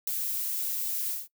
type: noise with ADSR envelope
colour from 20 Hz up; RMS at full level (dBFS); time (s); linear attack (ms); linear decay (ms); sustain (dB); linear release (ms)
violet; -25; 0.07-1.28; 5; 3; -6; 170
effects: noise-tail reverb RT60 0.1 s tail -21 dB re dry